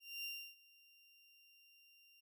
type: tone with ADSR envelope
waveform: 30% pulse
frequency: 2779 Hz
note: F7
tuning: 9 cents flat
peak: -39 dBFS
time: 0-2.21 s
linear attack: 240 ms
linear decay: 310 ms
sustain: -23 dB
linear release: 15 ms
effects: none